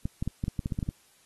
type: clicks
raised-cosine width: 5 ms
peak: -17 dBFS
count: 11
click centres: 0.055 / 0.225 / 0.276 / 0.439 / 0.481 / 0.592 / 0.659 / 0.722 / 0.789 / 0.828 / 0.889 s
effects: white hiss -62 dBFS RMS until 1.25 s + AAC 32 kbps